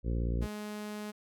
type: harmonic tone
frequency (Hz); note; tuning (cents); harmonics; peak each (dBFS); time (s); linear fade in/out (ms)
58.3; A#1; +1; 1 / 2 / 3 / 4 / 5 / 6 / 7 / 8 / 9; -30 / -36 / -40 / -42 / -44 / -46 / -47 / -48 / -49; 0.03-0.48; 50
type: tone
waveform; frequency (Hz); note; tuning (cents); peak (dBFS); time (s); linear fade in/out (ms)
sawtooth; 210; G#3; +19; -34; 0.41-1.12; 20
effects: none